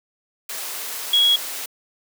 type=tone in noise; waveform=sine; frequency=3322 Hz; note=G#7; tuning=in tune; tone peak=-13 dBFS; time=1.13-1.36 s; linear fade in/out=5 ms; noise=white; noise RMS=-30 dBFS; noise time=0.49-1.66 s; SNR=+14 dB; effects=high-pass 400 Hz 12 dB/octave